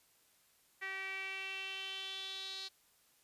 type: tone with band-pass filter sweep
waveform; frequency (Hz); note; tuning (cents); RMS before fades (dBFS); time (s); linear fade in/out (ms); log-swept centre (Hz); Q
sawtooth; 384.8; G4; -32; -43; 0.81-2.69; 20; 2000 to 4200; 5.6
effects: white hiss -70 dBFS RMS until 3.23 s + resampled to 32000 Hz